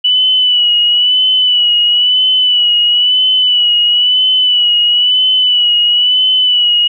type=tone with vibrato; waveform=sine; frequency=2960 Hz; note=F#7; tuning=in tune; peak=-7 dBFS; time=0.04-6.88 s; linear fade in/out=10 ms; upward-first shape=sine; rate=1 Hz; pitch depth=44 cents each way; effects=none